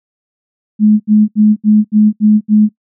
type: tone bursts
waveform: sine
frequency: 212.4 Hz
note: G#3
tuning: 39 cents sharp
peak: -4 dBFS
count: 7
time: 0.79-2.692 s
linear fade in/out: 50 ms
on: 210 ms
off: 72 ms
effects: noise-tail reverb RT60 0.1 s tail -22 dB re dry